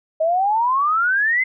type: exponential sweep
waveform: sine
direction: up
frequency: 622.3 to 2093 Hz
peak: -15 dBFS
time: 0.2-1.44 s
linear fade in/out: 10 ms
effects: none